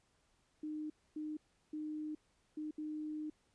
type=tone bursts at uneven times; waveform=sine; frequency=305.9 Hz; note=D#4; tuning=29 cents flat; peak=-39 dBFS; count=5; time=0.63-0.9 / 1.16-1.37 / 1.73-2.15 / 2.57-2.71 / 2.78-3.3 s; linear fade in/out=5 ms; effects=pink hiss -75 dBFS RMS until 3.54 s + resampled to 22050 Hz